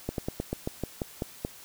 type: slowing click train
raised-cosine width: 2 ms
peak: -16 dBFS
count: 10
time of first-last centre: 0.09-1.449 s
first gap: 92 ms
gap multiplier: 1.12
effects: white hiss -49 dBFS RMS until 1.64 s